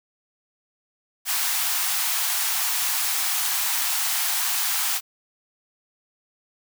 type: high-pass noise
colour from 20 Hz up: white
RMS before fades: -24 dBFS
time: 1.25-5.01 s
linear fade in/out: 50 ms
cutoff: 700 Hz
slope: 96 dB/octave
effects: none

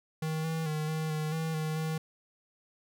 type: tone with pitch steps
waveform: square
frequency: 157.7 / 161.3 / 153.9 / 157.5 / 154.5 / 160.8 / 156.2 / 158.5 Hz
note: D#3 / E3 / D#3 / D#3 / D#3 / E3 / D#3 / D#3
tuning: +24 / -37 / -19 / +21 / -12 / -43 / +7 / +32 cents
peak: -31 dBFS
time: 0.22-1.98 s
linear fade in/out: 5 ms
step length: 220 ms
effects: none

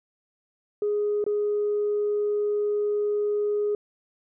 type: tone with dropouts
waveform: sine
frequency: 415.3 Hz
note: G#4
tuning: in tune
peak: -21 dBFS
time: 0.82-3.75 s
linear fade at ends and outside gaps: 2 ms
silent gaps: 1.241-1.264 s
effects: tanh soft clip ceiling -18 dBFS

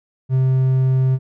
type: tone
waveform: triangle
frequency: 130.81 Hz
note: C3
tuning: in tune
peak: -11 dBFS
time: 0.29-1.19 s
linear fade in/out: 50 ms
effects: none

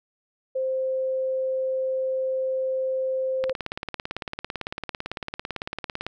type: tone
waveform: sine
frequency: 523.3 Hz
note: C5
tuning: in tune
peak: -23 dBFS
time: 0.55-3.53 s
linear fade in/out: 10 ms
type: click train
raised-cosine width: 0.3 ms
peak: -14 dBFS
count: 48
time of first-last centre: 3.44-6.066 s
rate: 17.9 Hz
effects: none

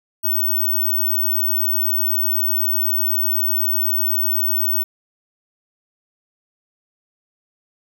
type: tone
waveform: sine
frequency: 15804 Hz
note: B9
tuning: in tune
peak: -16 dBFS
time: 0.23-4.84 s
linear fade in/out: 20 ms
effects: none

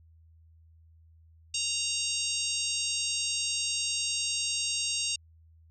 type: harmonic tone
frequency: 930 Hz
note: A#5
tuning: 4 cents flat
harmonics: 3 / 4 / 5 / 6 / 7 / 8 / 9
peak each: -34 / -37 / -36 / -37 / -36 / -40 / -36 dBFS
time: 1.54-5.16 s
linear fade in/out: 5 ms
effects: added 81 Hz sine -55 dBFS peak until 5.7 s

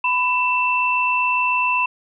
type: tone pair together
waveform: sine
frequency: 996.2 / 2671 Hz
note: B5 / E7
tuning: +15 / +22 cents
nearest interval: octave + perfect fourth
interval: 1707 cents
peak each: -19 dBFS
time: 0.04-1.86 s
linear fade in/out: 5 ms
effects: none

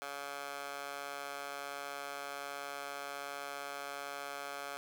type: tone with high-pass filter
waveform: 15% pulse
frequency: 141.3 Hz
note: C#3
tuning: 34 cents sharp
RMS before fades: -43 dBFS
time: 0.02-4.77 s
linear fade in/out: 0 ms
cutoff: 860 Hz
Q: 2.2
effects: none

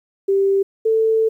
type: tone pair in turn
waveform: sine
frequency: 392 / 444.1 Hz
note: G4 / A4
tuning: 0 / +16 cents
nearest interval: major second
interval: 216 cents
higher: second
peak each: -13 dBFS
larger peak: neither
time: 0.28-0.63 / 0.85-1.29 s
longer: second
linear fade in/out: 10 ms
effects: 9-bit

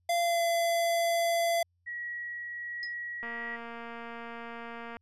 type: tone with pitch glide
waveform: square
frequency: 688 to 678.5 Hz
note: F5 to E5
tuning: -26 to +50 cents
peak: -26 dBFS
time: 0.09-1.63 s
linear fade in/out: 5 ms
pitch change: -24 cents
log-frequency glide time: 0.22-0.43 s
type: tone with tremolo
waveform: sine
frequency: 1915 Hz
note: A#6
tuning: 46 cents sharp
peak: -34 dBFS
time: 1.86-3.57 s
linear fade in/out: 20 ms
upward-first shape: triangle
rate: 1.2 Hz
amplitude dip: 25%
type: tone with exponential decay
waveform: sine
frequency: 5090 Hz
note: D#8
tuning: 39 cents sharp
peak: -33 dBFS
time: 2.83-2.94 s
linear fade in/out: 1 ms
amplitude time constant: 22 ms
type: click train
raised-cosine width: 0.5 ms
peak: -28 dBFS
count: 406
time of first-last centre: 3.23-4.968 s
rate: 233 Hz
effects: added 88 Hz sine -70 dBFS peak until 5.01 s + resampled to 32000 Hz

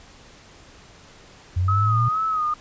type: linear sweep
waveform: sine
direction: up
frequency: 87.31 to 120.2 Hz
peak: -18 dBFS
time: 1.56-2.09 s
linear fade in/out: 10 ms
type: tone with vibrato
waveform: sine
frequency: 1262 Hz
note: D#6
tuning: 24 cents sharp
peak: -20 dBFS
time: 1.68-2.54 s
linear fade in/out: 5 ms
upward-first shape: sine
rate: 2.2 Hz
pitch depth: 61 cents each way
effects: pink hiss -48 dBFS RMS until 2.6 s + resampled to 16000 Hz

